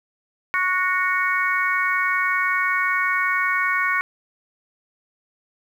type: harmonic tone with a mistuned harmonic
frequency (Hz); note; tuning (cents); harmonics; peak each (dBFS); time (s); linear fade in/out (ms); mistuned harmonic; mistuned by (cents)
370; F#4; 0; 3 / 4 / 5 / 6; -24 / -24 / -24 / -24; 0.54-4.01; 0; 4; -18
effects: 8-bit